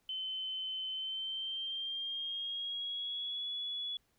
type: tone with pitch glide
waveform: sine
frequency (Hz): 3061 to 3396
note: G7 to G#7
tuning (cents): -42 to +38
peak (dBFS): -36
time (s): 0.09-3.97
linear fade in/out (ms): 2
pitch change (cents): +180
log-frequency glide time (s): 0.91-3.48
effects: pink hiss -75 dBFS RMS until 4.18 s